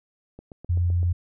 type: click train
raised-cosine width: 2 ms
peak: -28 dBFS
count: 6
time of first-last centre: 0.39-1.03 s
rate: 7.81 Hz
type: tone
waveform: sine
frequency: 87.5 Hz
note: F2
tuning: 4 cents sharp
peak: -19 dBFS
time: 0.69-1.13 s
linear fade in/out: 10 ms
effects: none